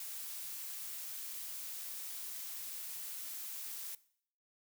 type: noise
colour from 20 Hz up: blue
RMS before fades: -44 dBFS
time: 0-3.95 s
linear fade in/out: 2 ms
effects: noise-tail reverb RT60 0.6 s tail -19 dB re dry